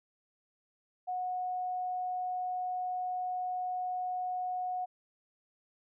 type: tone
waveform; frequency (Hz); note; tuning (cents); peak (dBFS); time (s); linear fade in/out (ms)
sine; 731; F#5; -21; -32; 1.07-4.86; 20
effects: none